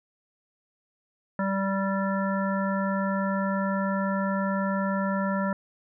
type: harmonic tone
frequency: 194.7 Hz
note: G3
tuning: 12 cents flat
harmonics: 1 / 3 / 5 / 7 / 9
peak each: -26 / -31 / -33 / -34 / -36 dBFS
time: 1.39-5.53 s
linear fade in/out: 2 ms
effects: none